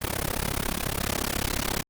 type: noise with amplitude modulation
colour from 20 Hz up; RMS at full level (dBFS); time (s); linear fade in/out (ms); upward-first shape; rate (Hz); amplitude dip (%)
pink; -24; 0.01-1.83; 20; sine; 34.2; 100
effects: Opus 32 kbps